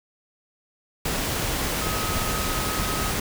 sine tone in noise, 1267 Hz, D#6, 31 cents sharp, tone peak -32 dBFS, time 1.81-3.1 s, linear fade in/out 5 ms, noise pink, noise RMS -26 dBFS, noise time 1.05-3.2 s, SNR -9 dB, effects none

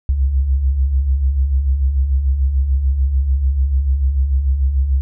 sine beating tone pair, 61.74 / 68.54 Hz, B1 / C#2, 0 / -19 cents, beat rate 6.8 Hz, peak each -22 / -13 dBFS, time 0.09-5.01 s, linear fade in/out 0 ms, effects none

